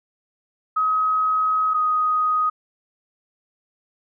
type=tone pair in turn; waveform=sine; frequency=1269 / 1250.1 Hz; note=D#6 / D#6; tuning=+34 / +8 cents; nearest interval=unison; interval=26 cents; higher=first; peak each=-17 dBFS; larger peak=neither; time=0.76-1.74 / 1.74-2.5 s; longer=first; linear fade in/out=10 ms; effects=none